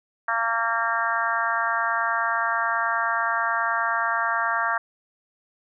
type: harmonic tone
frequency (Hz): 229.4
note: A#3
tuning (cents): -28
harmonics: 3 / 4 / 5 / 6 / 7 / 8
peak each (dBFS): -30 / -29 / -27 / -28 / -27 / -31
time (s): 0.28-4.78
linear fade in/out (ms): 5
effects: none